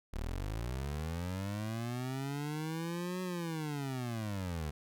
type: linear two-way sweep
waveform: 25% pulse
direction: up then down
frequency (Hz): 34.39 to 185 to 72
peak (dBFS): -32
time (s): 0.13-4.71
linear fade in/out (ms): 10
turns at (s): 3.22
effects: none